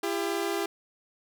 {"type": "tone pair together", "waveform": "sawtooth", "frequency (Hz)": [337.7, 400], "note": ["E4", "G4"], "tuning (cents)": [42, 35], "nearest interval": "minor third", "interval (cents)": 293, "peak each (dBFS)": [-27, -26], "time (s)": [0.03, 0.66], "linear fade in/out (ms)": 5, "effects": []}